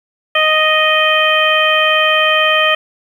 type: harmonic tone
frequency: 622.3 Hz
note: D#5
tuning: in tune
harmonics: 1 / 2 / 3 / 4 / 5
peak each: -16 / -16 / -16 / -16 / -16 dBFS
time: 0.35-2.75 s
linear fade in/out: 5 ms
effects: 7-bit